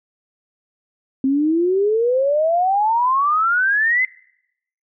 sine exponential sweep, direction up, 261.6 to 2078 Hz, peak -14 dBFS, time 1.24-4.05 s, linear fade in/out 2 ms, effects noise-tail reverb RT60 0.8 s tail -24 dB re dry

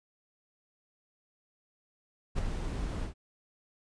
brown noise with ADSR envelope, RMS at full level -27 dBFS, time 2.35-3.14 s, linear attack 33 ms, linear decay 15 ms, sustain -7 dB, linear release 110 ms, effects resampled to 22050 Hz

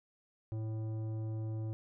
sine tone with tanh clipping, 110 Hz, A2, in tune, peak -37 dBFS, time 0.52-1.73 s, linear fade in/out 0 ms, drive 12 dB, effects none

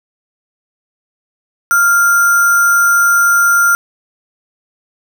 sine tone with sample-and-hold, 1396.9 Hz, F6, in tune, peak -7 dBFS, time 1.71-3.75 s, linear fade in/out 0 ms, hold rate 7350 Hz, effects none

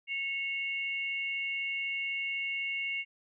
sine tone pair together, 2194 / 2782 Hz, C#7 / F7, -18 / -7 cents, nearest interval major third, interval 411 cents, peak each -33 / -36 dBFS, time 0.07-3.05 s, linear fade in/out 50 ms, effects none

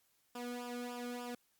sawtooth tone with flanger, 243.6 Hz, B3, 24 cents flat, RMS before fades -43 dBFS, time 0.35-1.35 s, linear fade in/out 5 ms, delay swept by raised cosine 0.48 to 1.12 ms, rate 3.4 Hz, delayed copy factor -0.8, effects white hiss -75 dBFS RMS until 1.59 s + Opus 48 kbps

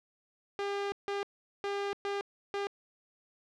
sawtooth tone bursts at uneven times, 401.5 Hz, G4, 41 cents sharp, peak -28 dBFS, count 5, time 0.59-0.92 / 1.08-1.23 / 1.64-1.93 / 2.05-2.21 / 2.54-2.67 s, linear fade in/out 0 ms, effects low-pass 4000 Hz 12 dB/octave

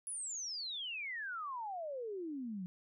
sine exponential sweep, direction down, 10548 to 174.61 Hz, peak -39 dBFS, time 0.07-2.66 s, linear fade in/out 0 ms, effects none

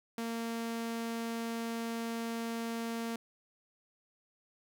sawtooth tone, 230 Hz, A#3, 23 cents flat, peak -31 dBFS, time 0.18-3.16 s, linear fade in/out 2 ms, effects none

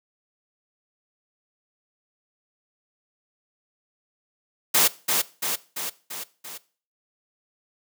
white noise with echo, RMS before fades -18 dBFS, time 4.74-4.88 s, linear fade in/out 10 ms, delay 340 ms, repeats 5, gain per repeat -4 dB, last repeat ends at 6.58 s, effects noise-tail reverb RT60 0.4 s tail -19 dB re dry + high-pass 200 Hz 12 dB/octave

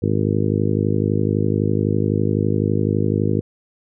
harmonic tone, 51.91 Hz, G#1, in tune, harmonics 2 / 3 / 4 / 5 / 6 / 7 / 8 / 9, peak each -21 / -23 / -24 / -25 / -26 / -26 / -27 / -28 dBFS, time 0.02-3.41 s, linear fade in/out 10 ms, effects none

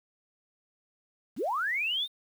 sine linear sweep, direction up, 146.83 to 3729 Hz, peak -27 dBFS, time 1.36-2.08 s, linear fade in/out 50 ms, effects 9-bit

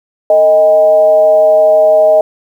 sine tone with frequency modulation, 626 Hz, D#5, 10 cents sharp, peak -4 dBFS, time 0.3-2.21 s, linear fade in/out 2 ms, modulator 179 Hz, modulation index 0.42, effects 7-bit

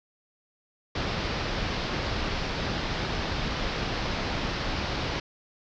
pink low-pass noise, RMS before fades -30 dBFS, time 0.95-5.2 s, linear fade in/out 5 ms, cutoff 5300 Hz, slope 48 dB/octave, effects none

